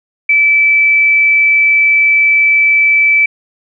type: tone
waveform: sine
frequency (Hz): 2313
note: D7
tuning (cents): -27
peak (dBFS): -6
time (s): 0.29-3.26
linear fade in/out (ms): 5
effects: none